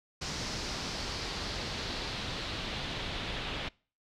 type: noise with low-pass filter sweep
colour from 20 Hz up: pink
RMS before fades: -37 dBFS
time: 0.21-3.69 s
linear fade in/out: 10 ms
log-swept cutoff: 5500 to 3300 Hz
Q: 2.4
effects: noise-tail reverb RT60 0.4 s tail -25 dB re dry